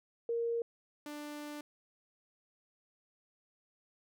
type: tone pair in turn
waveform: sine / sawtooth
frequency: 466.2 / 295.6 Hz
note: A#4 / D4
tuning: 0 / +11 cents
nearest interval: minor sixth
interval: 789 cents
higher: first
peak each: -31 / -38 dBFS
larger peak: first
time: 0.29-0.62 / 1.06-1.61 s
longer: second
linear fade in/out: 2 ms
effects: none